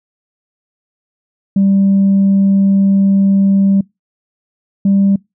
sine tone pair in turn, 196 / 197.1 Hz, G3 / G3, 0 / +10 cents, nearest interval unison, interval 10 cents, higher second, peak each -6 dBFS, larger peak neither, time 1.56-3.81 / 4.85-5.16 s, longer first, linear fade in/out 5 ms, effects noise-tail reverb RT60 0.2 s tail -25 dB re dry + tanh soft clip ceiling -5 dBFS

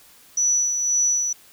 sine tone with tremolo, 5920 Hz, F#8, in tune, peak -16 dBFS, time 0.37-1.33 s, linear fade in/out 5 ms, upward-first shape sine, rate 1.9 Hz, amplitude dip 45%, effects white hiss -51 dBFS RMS until 1.52 s

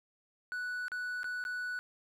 triangle tone with dropouts, 1480 Hz, F#6, in tune, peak -33 dBFS, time 0.52-1.79 s, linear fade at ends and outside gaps 0 ms, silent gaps 0.882-0.918 / 1.232-1.243 / 1.44-1.451 s, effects none

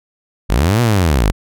sawtooth linear two-way sweep, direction up then down, 41.26 to 123.47 to 41.26 Hz, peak -7 dBFS, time 0.49-1.32 s, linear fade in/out 20 ms, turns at 0.81 s, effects none

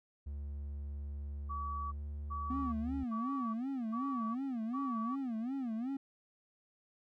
triangle tone with pitch glide, 71.6 to 73.1 Hz, D2 to D2, -43 to -7 cents, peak -37 dBFS, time 0.26-3.04 s, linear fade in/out 10 ms, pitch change +36 cents, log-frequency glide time 1.92-2.01 s
sine tone bursts, 1141 Hz, C#6, 50 cents sharp, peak -38 dBFS, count 5, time 1.49-5.16 s, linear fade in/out 20 ms, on 430 ms, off 380 ms
triangle tone with vibrato, 245.7 Hz, B3, 9 cents flat, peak -33 dBFS, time 2.5-5.97 s, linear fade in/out 5 ms, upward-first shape sine, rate 2.7 Hz, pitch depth 200 cents each way
effects none

